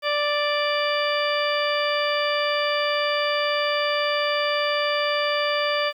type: harmonic tone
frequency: 587.3 Hz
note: D5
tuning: in tune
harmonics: 1 / 2 / 3 / 4 / 5 / 6 / 8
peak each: -24 / -27 / -29 / -30 / -31 / -32 / -33 dBFS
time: 0.02-5.93 s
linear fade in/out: 50 ms
effects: 9-bit